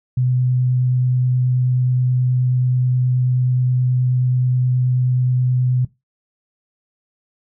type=tone with vibrato; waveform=sine; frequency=126.2 Hz; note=B2; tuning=38 cents sharp; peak=-14 dBFS; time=0.17-5.85 s; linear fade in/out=5 ms; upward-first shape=triangle; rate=9.4 Hz; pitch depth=10 cents each way; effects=noise-tail reverb RT60 0.2 s tail -18 dB re dry